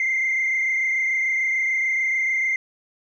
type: tone with frequency modulation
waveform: sine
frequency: 2093 Hz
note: C7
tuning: in tune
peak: -18 dBFS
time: 0-2.56 s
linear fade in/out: 2 ms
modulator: 26.8 Hz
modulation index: 1.8
effects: tanh soft clip ceiling -16 dBFS

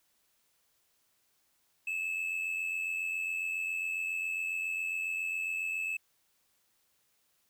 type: tone with amplitude modulation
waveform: triangle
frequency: 2605 Hz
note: E7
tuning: 21 cents flat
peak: -28 dBFS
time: 1.87-5.97 s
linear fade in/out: 5 ms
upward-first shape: sine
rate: 87.3 Hz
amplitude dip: 50%
effects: white hiss -73 dBFS RMS until 7.49 s

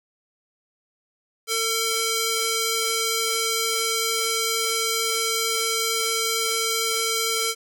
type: tone with band-pass filter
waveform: square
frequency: 451.1 Hz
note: A4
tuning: 43 cents sharp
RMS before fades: -24 dBFS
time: 1.47-7.55 s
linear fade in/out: 50 ms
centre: 7100 Hz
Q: 0.52
effects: none

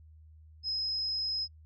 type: tone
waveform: sine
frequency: 5110 Hz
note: D#8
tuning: 45 cents sharp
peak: -30 dBFS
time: 0.63-1.48 s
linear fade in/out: 50 ms
effects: noise-tail reverb RT60 0.1 s tail -26 dB re dry + added 78 Hz sine -52 dBFS peak until 1.65 s

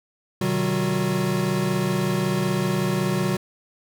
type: tone cluster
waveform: square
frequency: 128 / 153.3 / 189.4 / 362.6 Hz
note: C3 / D#3 / F#3 / F#4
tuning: -38 / -25 / +41 / -35 cents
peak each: -29 / -28 / -25 / -28 dBFS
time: 0.41-3.37 s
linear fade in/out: 5 ms
effects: none

